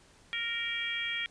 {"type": "harmonic tone", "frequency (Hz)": 466.2, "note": "A#4", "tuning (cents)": 0, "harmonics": [3, 4, 5, 6, 7], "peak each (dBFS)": [-44, -37, -35, -45, -36], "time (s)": [0.33, 1.26], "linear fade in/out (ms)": 0, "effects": ["pink hiss -60 dBFS RMS until 1.3 s", "resampled to 22050 Hz"]}